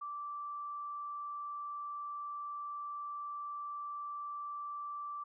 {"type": "tone", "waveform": "sine", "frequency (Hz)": 1168, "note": "D6", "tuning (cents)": -10, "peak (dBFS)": -39, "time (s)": [0.01, 5.24], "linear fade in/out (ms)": 10, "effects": []}